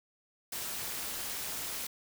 white noise with amplitude modulation, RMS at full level -35 dBFS, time 0.52-1.87 s, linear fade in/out 5 ms, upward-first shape sine, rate 242 Hz, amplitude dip 65%, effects none

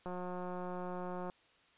click train, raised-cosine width 1 ms, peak -29 dBFS, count 224, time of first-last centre 0.06-1.299 s, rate 180 Hz, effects white hiss -67 dBFS RMS until 1.77 s + resampled to 8000 Hz

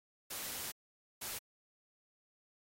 white noise bursts at uneven times, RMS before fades -42 dBFS, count 2, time 0.3-0.72 / 1.21-1.39 s, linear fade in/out 10 ms, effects AAC 48 kbps

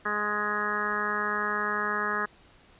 harmonic tone, 208.6 Hz, G#3, 8 cents sharp, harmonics 1 / 2 / 3 / 4 / 5 / 6 / 7 / 8 / 9, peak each -39 / -36 / -42 / -40 / -35 / -31 / -37 / -31 / -38 dBFS, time 0.05-2.26 s, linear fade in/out 10 ms, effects pink hiss -57 dBFS RMS until 2.79 s + resampled to 8000 Hz

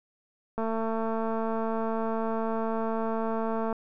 click train, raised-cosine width 1 ms, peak -18 dBFS, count 706, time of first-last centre 0.58-3.727 s, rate 224 Hz, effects none

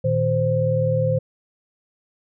sine tone cluster, 114.6 / 154.2 / 521 Hz, A#2 / D#3 / C5, -29 / -15 / -7 cents, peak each -22 / -23 / -20 dBFS, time 0.04-1.19 s, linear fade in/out 10 ms, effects none

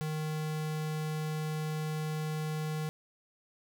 square tone, 154.9 Hz, D#3, 7 cents flat, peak -33 dBFS, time 0.01-2.89 s, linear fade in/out 0 ms, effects none

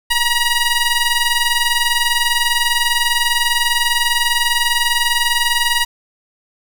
15% pulse ring-modulated tone, 955 Hz, A#5, 42 cents sharp, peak -4 dBFS, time 0.1-5.85 s, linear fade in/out 10 ms, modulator 965 Hz, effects none

